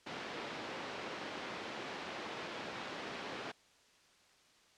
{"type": "band-pass noise", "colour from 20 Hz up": "pink", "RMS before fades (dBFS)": -44, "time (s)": [0.06, 3.52], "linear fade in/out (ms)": 10, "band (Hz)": [270, 3800], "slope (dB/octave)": 12, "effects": ["white hiss -66 dBFS RMS until 4.77 s", "low-pass 6000 Hz 12 dB/octave"]}